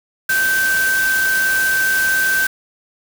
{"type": "tone in noise", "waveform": "sine", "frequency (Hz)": 1552, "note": "G6", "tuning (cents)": -18, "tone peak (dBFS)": -14, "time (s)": [0.29, 2.47], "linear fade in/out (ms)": 5, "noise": "white", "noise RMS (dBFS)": -24, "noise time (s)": [0.29, 2.47], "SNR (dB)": 7, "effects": []}